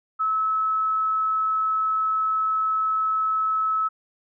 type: tone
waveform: sine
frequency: 1297 Hz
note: E6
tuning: 28 cents flat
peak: -20 dBFS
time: 0.19-3.89 s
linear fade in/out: 20 ms
effects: none